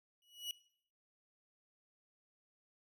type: tone with exponential growth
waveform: 40% pulse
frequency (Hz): 2923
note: F#7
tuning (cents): -22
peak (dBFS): -36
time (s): 0.22-0.51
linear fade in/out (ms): 1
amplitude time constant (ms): 63
effects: noise-tail reverb RT60 0.6 s tail -20 dB re dry